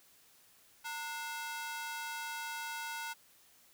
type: ring-modulated tone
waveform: sawtooth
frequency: 1185 Hz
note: D6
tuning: 15 cents sharp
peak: -32 dBFS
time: 0.84-3.14 s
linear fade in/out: 20 ms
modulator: 275 Hz
effects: white hiss -64 dBFS RMS until 3.73 s